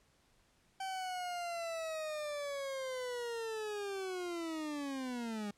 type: linear sweep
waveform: 40% pulse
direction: down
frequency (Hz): 773 to 201.3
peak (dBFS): -37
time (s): 0.8-5.51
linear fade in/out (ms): 5
effects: pink hiss -71 dBFS RMS until 5.57 s + low-pass 10000 Hz 12 dB/octave